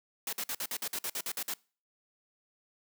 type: noise bursts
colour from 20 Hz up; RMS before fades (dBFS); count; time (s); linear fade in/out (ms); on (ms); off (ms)
white; -35; 12; 0.27-1.538; 2; 58; 52
effects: noise-tail reverb RT60 0.4 s tail -25 dB re dry + high-pass 200 Hz 12 dB/octave